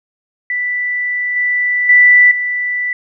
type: tone with level steps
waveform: sine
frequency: 1975.5 Hz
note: B6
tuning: in tune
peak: -15 / -12 / -4 / -15 dBFS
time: 0.5-2.93 s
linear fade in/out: 2 ms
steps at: 1.36 / 1.89 / 2.31 s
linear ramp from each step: 5 ms
effects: none